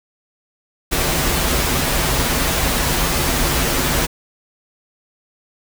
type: noise with comb filter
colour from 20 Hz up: pink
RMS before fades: -18 dBFS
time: 0.91-4.07 s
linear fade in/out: 20 ms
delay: 9.8 ms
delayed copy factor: -0.55
effects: none